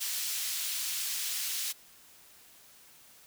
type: high-pass noise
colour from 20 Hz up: pink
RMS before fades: -34 dBFS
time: 0-1.73 s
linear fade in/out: 20 ms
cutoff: 3600 Hz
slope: 12 dB/octave
effects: white hiss -57 dBFS RMS until 3.26 s